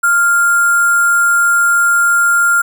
sine tone with sample-and-hold, 1396.9 Hz, F6, in tune, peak -8 dBFS, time 0.03-2.62 s, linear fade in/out 10 ms, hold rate 8820 Hz, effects none

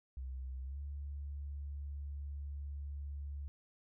sine tone with pitch glide, 65 to 71.29 Hz, C2 to C#2, -11 to +49 cents, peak -40 dBFS, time 0.17-3.48 s, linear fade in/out 0 ms, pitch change +160 cents, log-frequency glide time 0.63-0.79 s, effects none

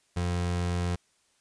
30% pulse tone, 88 Hz, F2, 14 cents sharp, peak -24 dBFS, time 0.16-0.96 s, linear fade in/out 10 ms, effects white hiss -68 dBFS RMS until 1.4 s + resampled to 22050 Hz

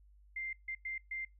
sine tone bursts at uneven times, 2093 Hz, C7, in tune, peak -37 dBFS, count 4, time 0.36-0.53 / 0.68-0.75 / 0.85-0.98 / 1.11-1.25 s, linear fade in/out 5 ms, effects noise-tail reverb RT60 0.2 s tail -24 dB re dry + added 50 Hz sine -59 dBFS peak until 1.39 s

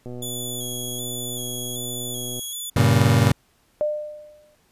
click train, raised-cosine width 2 ms, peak -23 dBFS, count 288, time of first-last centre 0.06-2.393 s, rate 123 Hz
10% pulse tone with vibrato, 3400 Hz, G#7, 40 cents sharp, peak -22 dBFS, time 0.22-2.7 s, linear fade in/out 5 ms, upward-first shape square, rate 1.3 Hz, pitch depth 32 cents each way
35% pulse chord, G diminished, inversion none, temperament just, 98 / 117.6 / 141.12 Hz, G2 / Bb2 / Db3, 0 / +16 / +31 cents, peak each -18 / -16 / -18 dBFS, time 2.76-3.32 s, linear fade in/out 5 ms
sine tone with exponential decay, 601 Hz, D5, 40 cents sharp, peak -17 dBFS, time 3.81-4.55 s, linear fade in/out 0 ms, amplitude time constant 160 ms
effects pink hiss -62 dBFS RMS until 4.71 s + resampled to 32000 Hz

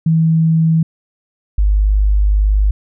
sine tone pair in turn, 161.8 / 50.82 Hz, E3 / G#1, -32 / -37 cents, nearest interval octave + minor sixth, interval 2005 cents, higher first, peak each -9 dBFS, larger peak neither, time 0.06-0.83 / 1.58-2.71 s, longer second, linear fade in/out 5 ms, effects none

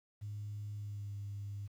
sine tone with pitch glide, 103.83 to 101.22 Hz, G#2 to G#2, 0 to -44 cents, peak -39 dBFS, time 0.21-1.68 s, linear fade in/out 20 ms, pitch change -44 cents, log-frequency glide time 0.75-1.14 s, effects tanh soft clip ceiling -35 dBFS + 11-bit

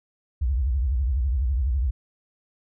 sine tone with vibrato, 64.6 Hz, C2, 21 cents flat, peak -20 dBFS, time 0.41-1.91 s, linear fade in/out 10 ms, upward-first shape triangle, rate 12 Hz, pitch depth 300 cents each way, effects none

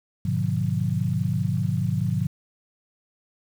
sine chord, G# diminished seventh, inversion none, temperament just, 103.83 / 124.59 / 149.51 / 179.41 Hz, G#2 / B2 / D3 / F3, 0 / +16 / +31 / +47 cents, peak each -27 dBFS, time 0.25-2.27 s, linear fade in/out 5 ms, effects 8-bit

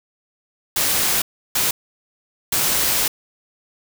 white noise bursts at uneven times, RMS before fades -19 dBFS, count 3, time 0.76-1.22 / 1.55-1.71 / 2.52-3.08 s, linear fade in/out 5 ms, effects none

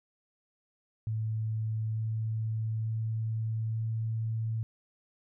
sine tone with pitch steps, 110 / 110.64 / 111.28 / 111.92 Hz, A2 / A2 / A2 / A2, 0 / +10 / +20 / +30 cents, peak -29 dBFS, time 1.07-4.63 s, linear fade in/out 0 ms, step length 890 ms, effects none

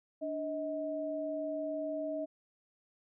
sine tone pair together, 293.7 / 633 Hz, D4 / D#5, 0 / +30 cents, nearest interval octave + minor second, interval 1330 cents, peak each -39 / -35 dBFS, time 0.21-2.26 s, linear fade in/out 20 ms, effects none

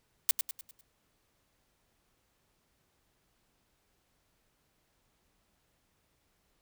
blue noise with echo, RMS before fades -24 dBFS, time 0.29-0.31 s, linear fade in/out 0 ms, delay 100 ms, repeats 5, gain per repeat -7 dB, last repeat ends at 0.81 s, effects pink hiss -74 dBFS RMS until 6.61 s

